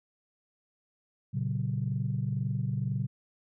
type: chord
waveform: sine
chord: F# major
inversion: first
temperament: equal with one note detuned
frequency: 116.54 / 138.59 / 187.69 Hz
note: A#2 / C#3 / F#3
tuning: 0 / 0 / +25 cents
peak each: -31 / -31 / -35 dBFS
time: 1.33-3.07 s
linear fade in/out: 20 ms
effects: tanh soft clip ceiling -19 dBFS